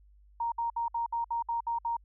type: tone bursts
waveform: sine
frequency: 932.3 Hz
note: A#5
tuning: in tune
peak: -28 dBFS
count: 9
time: 0.4-1.968 s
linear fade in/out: 5 ms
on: 120 ms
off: 61 ms
effects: added 50 Hz sine -56 dBFS peak until 2.04 s